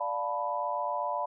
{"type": "chord", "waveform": "sine", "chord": "B half-diminished seventh", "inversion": "first", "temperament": "equal with one note detuned", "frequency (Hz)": [587.3, 702.1, 880, 987.8], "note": ["D5", "F5", "A5", "B5"], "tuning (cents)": [0, 9, 0, 0], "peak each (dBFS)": [-35, -36, -36, -32], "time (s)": [0, 1.26], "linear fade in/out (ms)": 10, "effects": []}